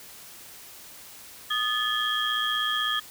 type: tone cluster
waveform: sine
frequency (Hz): 1237 / 1733 / 3183 / 3299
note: D#6 / A6 / G7 / G#7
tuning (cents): -10 / -27 / +26 / -12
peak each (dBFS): -29 / -29 / -31 / -28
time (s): 1.5-3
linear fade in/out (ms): 10
effects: tanh soft clip ceiling -14 dBFS + white hiss -46 dBFS RMS until 3.1 s